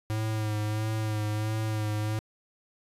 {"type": "tone with vibrato", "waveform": "square", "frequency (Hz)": 107.8, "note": "A2", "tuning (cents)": -35, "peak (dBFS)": -28, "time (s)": [0.1, 2.19], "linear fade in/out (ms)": 0, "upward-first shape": "sine", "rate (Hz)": 1.5, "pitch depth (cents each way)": 31, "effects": ["resampled to 32000 Hz"]}